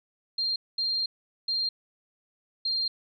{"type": "tone bursts at uneven times", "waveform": "sine", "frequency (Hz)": 4193, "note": "C8", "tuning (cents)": 3, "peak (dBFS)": -25, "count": 4, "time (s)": [[0.38, 0.56], [0.78, 1.06], [1.48, 1.69], [2.65, 2.88]], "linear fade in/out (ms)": 5, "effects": []}